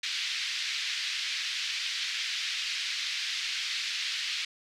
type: band-pass noise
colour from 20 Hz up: white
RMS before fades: -33 dBFS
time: 0.03-4.45 s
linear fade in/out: 5 ms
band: 1900 to 4700 Hz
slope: 24 dB/octave
effects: none